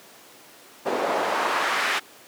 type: noise with band-pass filter sweep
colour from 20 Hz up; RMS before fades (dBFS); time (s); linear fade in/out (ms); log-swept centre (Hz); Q
pink; -24; 0.85-2; 20; 490 to 2000; 1.2
effects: pink hiss -48 dBFS RMS until 2.27 s + high-pass 300 Hz 12 dB/octave